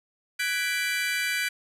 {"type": "chord", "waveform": "35% pulse", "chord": "G# half-diminished seventh", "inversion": "third", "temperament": "equal with one note detuned", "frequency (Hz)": [1497.2, 1661.2, 1975.5, 2349], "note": ["F#6", "G#6", "B6", "D7"], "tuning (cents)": [20, 0, 0, 0], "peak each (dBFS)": [-29, -32, -31, -27], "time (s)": [0.39, 1.49], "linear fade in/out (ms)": 10, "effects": ["resampled to 32000 Hz"]}